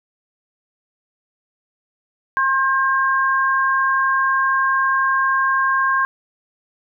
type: tone pair together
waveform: sine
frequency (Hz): 1068.5 / 1601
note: C6 / G6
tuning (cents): +36 / +36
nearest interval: perfect fifth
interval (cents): 700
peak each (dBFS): -17 / -18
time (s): 2.37-6.05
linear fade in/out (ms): 0
effects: none